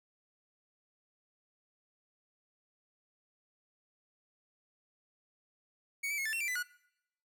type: tone with pitch steps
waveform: 45% pulse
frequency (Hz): 2234 / 2311 / 2171 / 1758 / 2714 / 2347 / 2001 / 1455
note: C#7 / D7 / C#7 / A6 / E7 / D7 / B6 / F#6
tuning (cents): +13 / -28 / -37 / -2 / +50 / -2 / +22 / -29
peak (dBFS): -33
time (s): 6.03-6.63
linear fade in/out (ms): 10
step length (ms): 75
effects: noise-tail reverb RT60 0.8 s tail -22 dB re dry